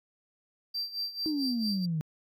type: tone with tremolo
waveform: triangle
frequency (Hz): 4699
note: D8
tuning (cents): 0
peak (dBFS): -28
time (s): 0.74-1.86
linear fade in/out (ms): 10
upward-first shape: sine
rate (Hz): 4.5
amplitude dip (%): 80
type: exponential sweep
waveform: sine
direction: down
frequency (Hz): 319.1 to 151.4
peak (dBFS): -27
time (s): 1.26-2.01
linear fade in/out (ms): 0
effects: tanh soft clip ceiling -21 dBFS